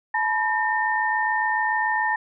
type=tone cluster; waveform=sine; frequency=863 / 970 / 1815 Hz; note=A5 / B5 / A#6; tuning=-34 / -31 / -47 cents; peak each=-24 / -28 / -23 dBFS; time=0.14-2.16 s; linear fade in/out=5 ms; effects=none